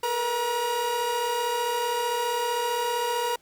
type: tone cluster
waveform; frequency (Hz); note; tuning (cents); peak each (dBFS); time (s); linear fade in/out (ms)
45% pulse; 447.8 / 483.2 / 953; A4 / B4 / A#5; +30 / -38 / +38; -35 / -29 / -27; 0.03-3.36; 5
effects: pink hiss -62 dBFS RMS until 3.41 s + Opus 48 kbps